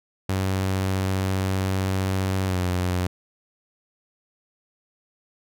sawtooth tone with pitch glide, 95.2 to 90.38 Hz, F#2 to F#2, +50 to -40 cents, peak -18 dBFS, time 0.29-3.07 s, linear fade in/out 5 ms, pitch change -90 cents, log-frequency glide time 2.46-2.59 s, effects none

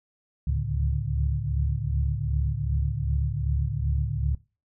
sine tone cluster, 69.6 / 72.2 / 108.6 / 141.3 / 149.2 Hz, C#2 / D2 / A2 / C#3 / D3, +8 / -29 / -22 / +34 / +28 cents, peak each -28 / -30 / -29 / -30 / -37 dBFS, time 0.47-4.35 s, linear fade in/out 5 ms, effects noise-tail reverb RT60 0.3 s tail -20 dB re dry

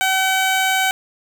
15% pulse tone, 761 Hz, F#5, 48 cents sharp, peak -9 dBFS, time 0.01-0.91 s, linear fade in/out 0 ms, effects none

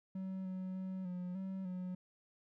triangle tone with pitch steps, 189.3 / 186.3 / 187.9 / 179.8 / 190.6 / 182.4 Hz, F#3 / F#3 / F#3 / F#3 / G3 / F#3, +40 / +12 / +27 / -49 / -48 / -24 cents, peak -37 dBFS, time 0.15-1.95 s, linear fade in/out 5 ms, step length 300 ms, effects none

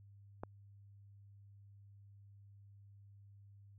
click, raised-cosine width 1 ms, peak -28 dBFS, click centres 0.435 s, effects added 100 Hz sine -57 dBFS peak until 3.78 s

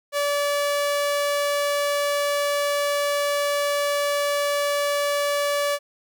sawtooth tone, 576 Hz, D5, 34 cents flat, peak -17 dBFS, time 0.12-5.79 s, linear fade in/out 50 ms, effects none

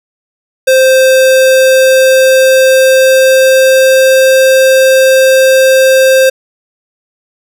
square tone with pitch glide, 523.3 to 526.6 Hz, C5 to C5, 0 to +11 cents, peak -4 dBFS, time 0.67-6.3 s, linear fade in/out 10 ms, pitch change +11 cents, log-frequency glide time 1.16-4.37 s, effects none

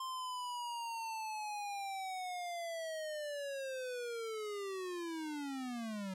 square linear sweep, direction down, 1050 to 185.2 Hz, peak -40 dBFS, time 0-6.14 s, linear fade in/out 5 ms, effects low-pass 11000 Hz 12 dB/octave

